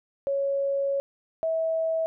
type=tone pair in turn; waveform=sine; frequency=554.4 / 648.7 Hz; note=C#5 / E5; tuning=0 / -28 cents; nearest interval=minor third; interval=272 cents; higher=second; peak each=-23 dBFS; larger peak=neither; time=0.27-1 / 1.43-2.06 s; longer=first; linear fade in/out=0 ms; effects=none